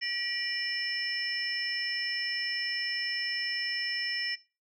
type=tone cluster; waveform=sine; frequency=1930 / 2360 / 2933 / 5300 Hz; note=B6 / D7 / F#7 / E8; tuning=-40 / +8 / -16 / +9 cents; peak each=-34 / -38 / -40 / -33 dBFS; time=0.01-4.36 s; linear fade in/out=20 ms; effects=noise-tail reverb RT60 0.3 s tail -19 dB re dry + tanh soft clip ceiling -20 dBFS